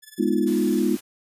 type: tone with tremolo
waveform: 5% pulse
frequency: 1731 Hz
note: A6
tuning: 29 cents flat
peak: -29 dBFS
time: 0.02-0.81 s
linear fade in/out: 20 ms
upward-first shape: sine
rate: 20 Hz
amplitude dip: 85%
type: chord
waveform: sine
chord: F half-diminished seventh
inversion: first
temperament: equal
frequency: 207.7 / 246.9 / 311.1 / 349.2 Hz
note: Ab3 / Cb4 / Eb4 / F4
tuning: 0 / 0 / 0 / 0 cents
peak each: -24 dBFS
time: 0.18-0.97 s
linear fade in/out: 20 ms
type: noise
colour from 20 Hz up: white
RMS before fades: -40 dBFS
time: 0.46-1.01 s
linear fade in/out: 20 ms
effects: resampled to 32000 Hz